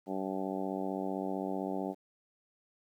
harmonic tone, 95.6 Hz, G2, 43 cents flat, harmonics 2 / 3 / 4 / 5 / 6 / 7 / 8 / 9, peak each -39 / -38 / -40 / -44 / -43 / -43 / -43 / -46 dBFS, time 0.06-1.95 s, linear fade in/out 50 ms, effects 11-bit

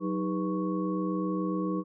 sine tone cluster, 186 / 312.9 / 400.4 / 490.6 / 1109 Hz, F#3 / D#4 / G4 / B4 / C#6, +9 / +10 / +37 / -12 / 0 cents, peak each -31 / -31 / -39 / -37 / -38 dBFS, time 0-1.84 s, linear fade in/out 50 ms, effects none

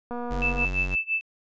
click train, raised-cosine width 1 ms, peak -21 dBFS, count 131, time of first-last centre 0.11-0.649 s, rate 241 Hz
square tone, 46.25 Hz, F#1, in tune, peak -28 dBFS, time 0.3-0.96 s, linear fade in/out 20 ms
sine tone with tremolo, 2637 Hz, E7, in tune, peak -21 dBFS, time 0.42-1.21 s, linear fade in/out 0 ms, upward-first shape sine, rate 5.9 Hz, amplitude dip 95%
effects resampled to 16000 Hz

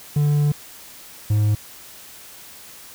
triangle tone pair in turn, 146.83 / 105.64 Hz, D3 / G#2, 0 / +30 cents, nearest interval tritone, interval 570 cents, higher first, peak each -13 dBFS, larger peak neither, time 0.16-0.52 / 1.3-1.55 s, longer first, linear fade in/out 5 ms, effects white hiss -42 dBFS RMS until 2.94 s

